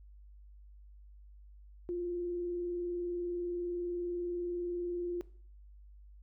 sine tone with vibrato, 350.5 Hz, F4, 6 cents sharp, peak -33 dBFS, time 1.89-5.21 s, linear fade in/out 0 ms, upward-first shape sine, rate 20 Hz, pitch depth 30 cents each way, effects noise-tail reverb RT60 0.5 s tail -19 dB re dry + added 50 Hz sine -52 dBFS peak until 6.22 s

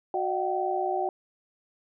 sine tone cluster, 367.6 / 609 / 705 / 766 Hz, F#4 / D#5 / F5 / G5, -11 / -37 / +16 / -40 cents, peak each -30 / -34 / -34 / -28 dBFS, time 0.14-1.09 s, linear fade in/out 2 ms, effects none

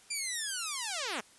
5% pulse linear sweep, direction down, 2403 to 190.2 Hz, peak -22 dBFS, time 0.1-1.21 s, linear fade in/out 10 ms, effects white hiss -59 dBFS RMS until 1.38 s + resampled to 24000 Hz

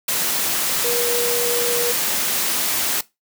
sine tone in noise, 480.2 Hz, B4, 49 cents flat, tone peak -22 dBFS, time 0.84-1.92 s, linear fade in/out 5 ms, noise white, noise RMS -21 dBFS, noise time 0.08-3.01 s, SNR -4 dB, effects noise-tail reverb RT60 0.2 s tail -19 dB re dry + high-pass 150 Hz 12 dB/octave

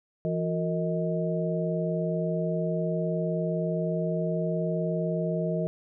sine tone cluster, 167.9 / 360.7 / 460.1 / 628 Hz, E3 / F#4 / A#4 / D#5, +32 / -44 / -23 / +16 cents, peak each -28 / -34 / -33 / -31 dBFS, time 0.25-5.67 s, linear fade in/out 0 ms, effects none

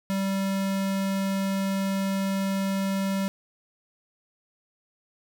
square tone, 194.4 Hz, G3, 14 cents flat, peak -25 dBFS, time 0.1-3.28 s, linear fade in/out 0 ms, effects none

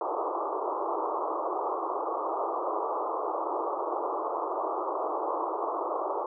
white band-pass noise, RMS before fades -31 dBFS, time 0.01-6.26 s, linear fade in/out 2 ms, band 320 to 1200 Hz, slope 96 dB/octave, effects none

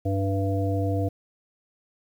harmonic tone with a mistuned harmonic, 98 Hz, G2, in tune, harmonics 1 / 3 / 5 / 7, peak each -24 / -29 / -31 / -32 dBFS, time 0.05-1.09 s, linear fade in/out 10 ms, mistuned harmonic 7, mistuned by -20 cents, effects 9-bit

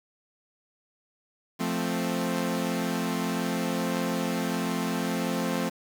sawtooth chord, F major, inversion none, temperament equal, 174.61 / 220 / 261.6 Hz, F3 / A3 / C4, 0 / 0 / 0 cents, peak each -27 dBFS, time 1.59-5.7 s, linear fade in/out 20 ms, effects 8-bit

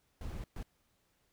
brown noise bursts at uneven times, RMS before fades -41 dBFS, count 2, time 0.21-0.44 / 0.56-0.63 s, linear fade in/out 2 ms, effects pink hiss -75 dBFS RMS until 1.32 s

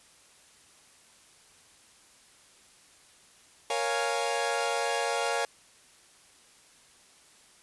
sawtooth chord, Bb minor seventh, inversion none, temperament equal, 466.2 / 554.4 / 698.5 / 830.6 Hz, Bb4 / Db5 / F5 / Ab5, 0 / 0 / 0 / 0 cents, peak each -29 dBFS, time 3.7-5.45 s, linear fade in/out 2 ms, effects white hiss -58 dBFS RMS until 7.62 s + resampled to 24000 Hz

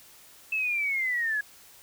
sine linear sweep, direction down, 2637 to 1661.2 Hz, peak -25 dBFS, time 0.52-1.41 s, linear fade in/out 5 ms, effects white hiss -53 dBFS RMS until 1.82 s

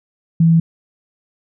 sine tone, 164.9 Hz, E3, 1 cent sharp, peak -8 dBFS, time 0.4-0.6 s, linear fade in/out 5 ms, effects none

